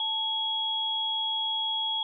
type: tone pair together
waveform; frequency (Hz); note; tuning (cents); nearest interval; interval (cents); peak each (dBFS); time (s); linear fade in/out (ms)
sine; 880 / 3322; A5 / G#7; 0 / 0; octave + major seventh; 2300; -34 / -27; 0-2.03; 2
effects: none